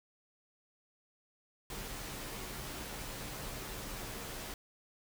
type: noise with comb filter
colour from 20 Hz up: pink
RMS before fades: -43 dBFS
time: 1.7-4.54 s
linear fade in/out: 2 ms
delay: 12 ms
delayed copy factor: -0.5
effects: none

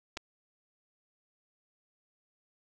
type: clicks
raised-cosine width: 0.2 ms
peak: -22 dBFS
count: 2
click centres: 0.17 / 0.173 s
effects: none

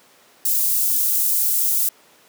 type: high-pass noise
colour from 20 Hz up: white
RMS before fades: -19 dBFS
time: 0.45-1.89 s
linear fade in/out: 5 ms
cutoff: 10000 Hz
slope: 12 dB/octave
effects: pink hiss -52 dBFS RMS until 2.28 s + high-pass 300 Hz 12 dB/octave

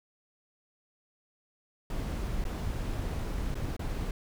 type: noise with dropouts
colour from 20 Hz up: brown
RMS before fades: -33 dBFS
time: 1.9-4.11 s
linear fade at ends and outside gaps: 2 ms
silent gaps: 2.441-2.451 / 3.544-3.553 / 3.766-3.793 s
effects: none

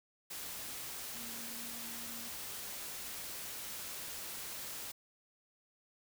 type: tone in noise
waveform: sine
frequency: 233.1 Hz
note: A#3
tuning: in tune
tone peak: -52 dBFS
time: 1.14-2.29 s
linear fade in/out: 10 ms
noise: white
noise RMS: -44 dBFS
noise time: 0.3-4.92 s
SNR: -11 dB
effects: none

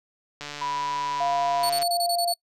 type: click train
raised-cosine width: 0.2 ms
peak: -18 dBFS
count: 208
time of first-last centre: 0.41-1.828 s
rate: 146 Hz
type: tone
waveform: sine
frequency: 984 Hz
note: B5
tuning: 7 cents flat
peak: -26 dBFS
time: 0.61-1.7 s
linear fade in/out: 10 ms
type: tone with pitch glide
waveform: sine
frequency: 698.5 to 694.5 Hz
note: F5 to F5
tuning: 0 to -10 cents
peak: -23 dBFS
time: 1.2-2.33 s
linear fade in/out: 10 ms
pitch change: -10 cents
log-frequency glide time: 1.34-2.13 s
type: tone bursts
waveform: sawtooth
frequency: 4435 Hz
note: C#8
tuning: in tune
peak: -22 dBFS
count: 8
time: 1.63-2.341 s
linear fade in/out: 5 ms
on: 67 ms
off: 25 ms
effects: noise-tail reverb RT60 0.1 s tail -26 dB re dry + resampled to 32000 Hz

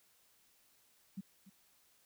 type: tone with echo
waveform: sine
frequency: 193.1 Hz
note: G3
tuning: 26 cents flat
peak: -39 dBFS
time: 1.17-1.21 s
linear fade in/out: 10 ms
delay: 290 ms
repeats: 1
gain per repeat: -15 dB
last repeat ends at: 1.5 s
effects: white hiss -70 dBFS RMS until 2.05 s

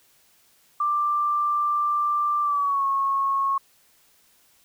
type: tone with pitch glide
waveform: sine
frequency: 1181 to 1095.6 Hz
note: D6 to C#6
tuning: +9 to -21 cents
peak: -20 dBFS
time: 0.8-3.58 s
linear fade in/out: 5 ms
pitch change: -130 cents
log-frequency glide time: 2.42-2.85 s
effects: white hiss -60 dBFS RMS until 4.64 s

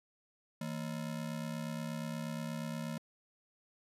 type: ring-modulated tone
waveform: square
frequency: 195 Hz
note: G3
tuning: 9 cents flat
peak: -35 dBFS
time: 0.61-2.98 s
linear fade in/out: 0 ms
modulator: 34.2 Hz
effects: resampled to 32000 Hz

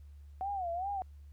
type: tone with vibrato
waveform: sine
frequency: 740 Hz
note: F#5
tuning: in tune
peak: -33 dBFS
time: 0.41-1.02 s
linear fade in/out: 0 ms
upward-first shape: sine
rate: 2.5 Hz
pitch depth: 160 cents each way
effects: added 72 Hz sine -49 dBFS peak until 1.32 s + pink hiss -75 dBFS RMS until 1.32 s

